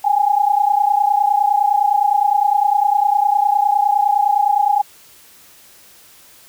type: tone pair together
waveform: sine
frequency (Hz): 805 / 834.8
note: G5 / G#5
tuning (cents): +46 / +9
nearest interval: minor second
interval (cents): 63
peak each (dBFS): -15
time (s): 0.04-4.82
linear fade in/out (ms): 10
effects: white hiss -46 dBFS RMS until 6.48 s